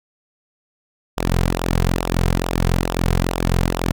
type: tone with flanger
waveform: sawtooth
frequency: 43.65 Hz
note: F1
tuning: in tune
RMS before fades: -19 dBFS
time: 1.17-3.92 s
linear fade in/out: 10 ms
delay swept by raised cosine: 0.45 to 3.55 ms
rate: 2.3 Hz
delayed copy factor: -0.7
effects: none